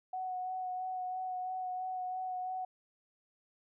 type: tone with vibrato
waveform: sine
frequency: 740 Hz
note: F#5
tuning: in tune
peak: -35 dBFS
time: 0.13-2.65 s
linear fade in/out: 5 ms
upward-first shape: sine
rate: 3 Hz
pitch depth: 17 cents each way
effects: none